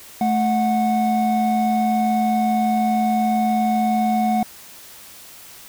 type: tone pair together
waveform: triangle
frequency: 218.2 / 734 Hz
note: A3 / F#5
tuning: -14 / -14 cents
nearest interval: octave + major sixth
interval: 2100 cents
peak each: -17 dBFS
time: 0.21-4.43 s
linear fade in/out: 2 ms
effects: white hiss -42 dBFS RMS until 5.68 s